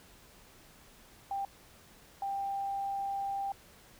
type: tone bursts at uneven times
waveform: sine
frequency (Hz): 791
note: G5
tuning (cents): +15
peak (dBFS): -32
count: 2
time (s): 1.31-1.45 / 2.22-3.52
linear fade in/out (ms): 2
effects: pink hiss -58 dBFS RMS until 3.99 s